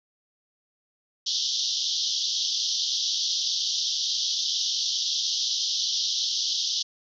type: band-pass noise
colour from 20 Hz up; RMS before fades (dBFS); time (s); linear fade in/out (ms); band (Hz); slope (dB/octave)
white; -27; 1.26-6.83; 10; 3100 to 6000; 96
effects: none